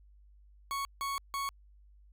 40% pulse tone bursts at uneven times, 1108.7 Hz, C#6, in tune, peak -32 dBFS, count 3, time 0.71-0.85 / 1.01-1.18 / 1.34-1.49 s, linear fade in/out 0 ms, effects added 50 Hz sine -56 dBFS peak until 2.12 s

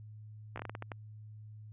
slowing click train, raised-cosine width 0.5 ms, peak -25 dBFS, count 9, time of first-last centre 0.56-0.918 s, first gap 15 ms, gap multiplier 1.3, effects added 107 Hz sine -47 dBFS peak until 1.72 s + resampled to 8000 Hz

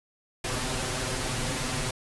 pink noise with comb filter, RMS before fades -30 dBFS, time 0.44-1.91 s, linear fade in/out 5 ms, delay 7.8 ms, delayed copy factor +0.9, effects resampled to 24000 Hz

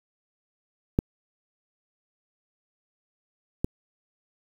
clicks, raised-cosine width 3 ms, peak -7 / -11 dBFS, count 2, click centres 0.989 / 3.645 s, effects 7-bit

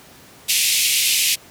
pink band-pass noise, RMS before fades -18 dBFS, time 0.48-1.36 s, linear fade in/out 20 ms, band 2300 to 14000 Hz, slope 48 dB/octave, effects pink hiss -45 dBFS RMS until 1.5 s + high-pass 100 Hz 12 dB/octave

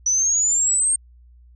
sine exponential sweep, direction up, 5920 to 8640 Hz, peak -16 dBFS, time 0.06-0.96 s, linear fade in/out 5 ms, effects added 60 Hz sine -46 dBFS peak until 1.55 s

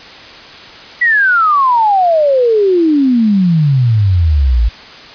sine exponential sweep, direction down, 1975.5 to 53.4 Hz, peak -7 dBFS, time 1.01-4.69 s, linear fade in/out 10 ms, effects white hiss -33 dBFS RMS until 5.14 s + resampled to 11025 Hz

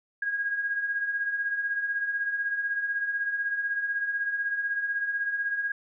sine beating tone pair, 1624 / 1640 Hz, G#6 / G#6, -39 / -22 cents, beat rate 16 Hz, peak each -35 / -27 dBFS, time 0.22-5.72 s, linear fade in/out 5 ms, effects none

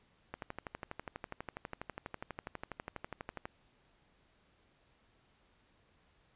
click train, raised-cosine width 0.5 ms, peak -25 dBFS, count 39, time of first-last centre 0.34-3.455 s, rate 12.2 Hz, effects pink hiss -70 dBFS RMS until 6.35 s + resampled to 8000 Hz

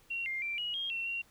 sine tone with pitch steps, 2743 / 2111 / 2354 / 2901 / 3238 / 2714 / 2751 Hz, F7 / C7 / D7 / F#7 / G#7 / E7 / F7, -32 / +15 / +3 / -35 / -45 / +50 / -27 cents, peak -33 dBFS, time 0.1-1.22 s, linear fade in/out 10 ms, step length 160 ms, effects pink hiss -64 dBFS RMS until 1.3 s

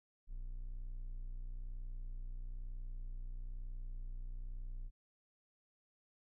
triangle tone, 30.53 Hz, B0, 19 cents flat, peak -39 dBFS, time 0.27-4.91 s, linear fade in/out 50 ms, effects none

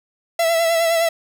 45% pulse tone with vibrato, 665 Hz, E5, 15 cents sharp, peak -15 dBFS, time 0.39-1.09 s, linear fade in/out 5 ms, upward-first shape sine, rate 9.7 Hz, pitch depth 34 cents each way, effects none

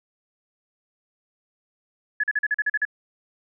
sine tone bursts, 1700 Hz, G#6, 40 cents sharp, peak -19 dBFS, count 9, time 2.2-2.852 s, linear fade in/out 5 ms, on 36 ms, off 41 ms, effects none

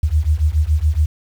sine beating tone pair, 73.1 / 80.2 Hz, D2 / E2, -7 / -47 cents, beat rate 7.1 Hz, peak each -16 dBFS, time 0.03-1.06 s, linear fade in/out 5 ms, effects 7-bit

